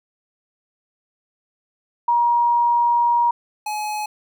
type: tone pair in turn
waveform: sine / square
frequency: 950 / 846 Hz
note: A#5 / G#5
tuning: +33 / +32 cents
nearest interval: major second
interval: 201 cents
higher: first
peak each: -14 / -24 dBFS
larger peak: first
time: 2.08-3.31 / 3.66-4.06 s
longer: first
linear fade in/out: 5 ms
effects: none